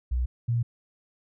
sine tone pair in turn, 61.74 / 118.11 Hz, B1 / A#2, 0 / +23 cents, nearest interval major seventh, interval 1123 cents, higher second, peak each -23 / -22 dBFS, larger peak second, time 0.11-0.26 / 0.48-0.63 s, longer neither, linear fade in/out 10 ms, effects none

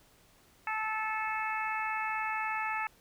harmonic tone, 436.2 Hz, A4, 15 cents flat, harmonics 2 / 3 / 4 / 5 / 6, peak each -35 / -37 / -38 / -39 / -40 dBFS, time 0.67-2.87 s, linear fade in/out 2 ms, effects pink hiss -63 dBFS RMS until 3 s

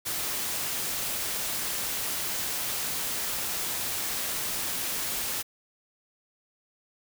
white noise, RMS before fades -31 dBFS, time 0.05-5.43 s, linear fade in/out 20 ms, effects none

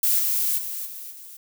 violet noise with level steps, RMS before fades -20 / -23 / -31 / -37 / -42 dBFS, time 0.03-1.37 s, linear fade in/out 5 ms, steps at 0.18 / 0.57 / 0.85 / 1.1 s, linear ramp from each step 20 ms, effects none

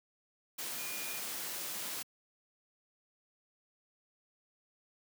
sine tone in noise, 2432 Hz, D#7, 40 cents flat, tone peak -46 dBFS, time 0.78-1.2 s, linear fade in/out 10 ms, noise white, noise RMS -40 dBFS, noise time 0.58-2.03 s, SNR -9 dB, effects high-pass 150 Hz 12 dB/octave

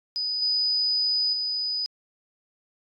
sine tone with level steps, 4978 Hz, D#8, in tune, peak -25 / -21 / -25 dBFS, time 0.16-1.86 s, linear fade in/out 0 ms, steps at 0.42 / 1.33 s, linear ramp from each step 2 ms, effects AAC 48 kbps

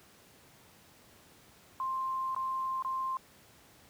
sine tone with dropouts, 1051 Hz, C6, 7 cents sharp, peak -31 dBFS, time 1.8-3.17 s, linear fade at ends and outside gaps 1 ms, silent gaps 2.348-2.363 / 2.824-2.848 s, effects pink hiss -59 dBFS RMS until 3.89 s + high-pass 80 Hz 12 dB/octave

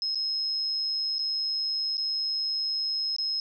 sine tone with dropouts, 5150 Hz, E8, 41 cents flat, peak -26 dBFS, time 0.02-3.4 s, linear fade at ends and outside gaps 1 ms, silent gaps 0.148-0.155 / 1.184-1.191 / 1.971-1.979 / 3.164-3.184 s, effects none

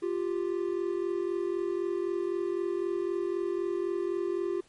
triangle tone pair together, 349.2 / 393.1 Hz, F4 / G4, 0 / +5 cents, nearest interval major second, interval 205 cents, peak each -28 / -30 dBFS, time 0.02-4.61 s, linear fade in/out 10 ms, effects pink hiss -62 dBFS RMS until 4.68 s + MP3 48 kbps

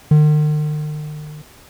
triangle tone with level ramp, 151.4 Hz, D#3, 47 cents flat, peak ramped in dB -4 to -30 dBFS, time 0.11-1.42 s, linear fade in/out 5 ms, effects pink hiss -45 dBFS RMS until 1.69 s

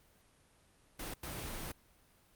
pink noise bursts at uneven times, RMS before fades -42 dBFS, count 2, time 0.99-1.14 / 1.23-1.72 s, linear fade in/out 5 ms, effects pink hiss -67 dBFS RMS until 2.35 s + Opus 32 kbps

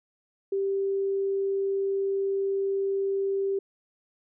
sine tone, 392 Hz, G4, in tune, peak -24 dBFS, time 0.52-3.59 s, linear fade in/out 5 ms, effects none

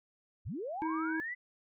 sine linear sweep, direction up, 53.9 to 2028 Hz, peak -36 dBFS, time 0.45-1.35 s, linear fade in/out 20 ms
harmonic tone, 320 Hz, D#4, 49 cents sharp, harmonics 1 / 3 / 5 / 7, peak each -33 / -43 / -47 / -50 dBFS, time 0.82-1.2 s, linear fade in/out 0 ms
effects none

